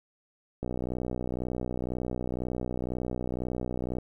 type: click train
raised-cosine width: 2 ms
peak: -19 dBFS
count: 209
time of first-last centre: 0.63-3.985 s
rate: 62 Hz
effects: 10-bit